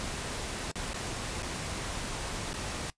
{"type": "noise with dropouts", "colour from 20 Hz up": "pink", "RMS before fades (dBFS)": -36, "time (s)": [0, 2.9], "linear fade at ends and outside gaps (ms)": 0, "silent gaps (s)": [[0.715, 0.756], [0.933, 0.943], [1.423, 1.43], [2.531, 2.54]], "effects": ["noise-tail reverb RT60 0.1 s tail -19 dB re dry", "resampled to 22050 Hz"]}